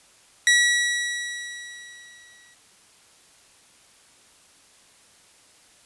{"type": "tone with exponential decay", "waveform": "sawtooth", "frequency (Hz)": 1930, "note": "B6", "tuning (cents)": -40, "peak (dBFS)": -10, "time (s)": [0.47, 2.54], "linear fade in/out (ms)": 1, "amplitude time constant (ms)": 450, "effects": ["white hiss -55 dBFS RMS until 5.85 s", "resampled to 24000 Hz"]}